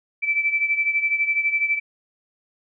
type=beating tone pair; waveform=sine; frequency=2319 / 2331 Hz; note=D7 / D7; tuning=-22 / -14 cents; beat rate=12 Hz; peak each=-20 / -25 dBFS; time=0.22-1.8 s; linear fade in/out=20 ms; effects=none